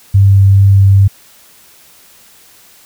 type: tone with vibrato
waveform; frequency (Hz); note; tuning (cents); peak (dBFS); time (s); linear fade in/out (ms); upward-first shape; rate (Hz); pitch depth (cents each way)
sine; 98.2; G2; +4; -3; 0.14-1.08; 10; triangle; 2.4; 8
effects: white hiss -43 dBFS RMS until 2.85 s